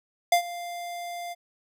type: tone with ADSR envelope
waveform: square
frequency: 697 Hz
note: F5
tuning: 4 cents flat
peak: -16 dBFS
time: 0.32-1.35 s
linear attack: 4 ms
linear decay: 94 ms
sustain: -18 dB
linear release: 30 ms
effects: none